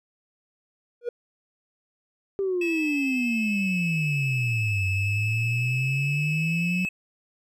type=tone with exponential growth; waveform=triangle; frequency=479.6 Hz; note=A#4; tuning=49 cents sharp; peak=-19 dBFS; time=1.01-1.09 s; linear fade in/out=5 ms; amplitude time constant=17 ms
type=exponential two-way sweep; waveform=sine; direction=down then up; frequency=398.3 to 94.6 to 184.5 Hz; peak=-22 dBFS; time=2.39-6.85 s; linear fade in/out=0 ms; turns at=4.87 s
type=tone with vibrato; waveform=triangle; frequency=2600 Hz; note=E7; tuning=24 cents flat; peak=-24 dBFS; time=2.61-6.89 s; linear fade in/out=5 ms; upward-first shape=triangle; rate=11 Hz; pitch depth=10 cents each way
effects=tanh soft clip ceiling -18 dBFS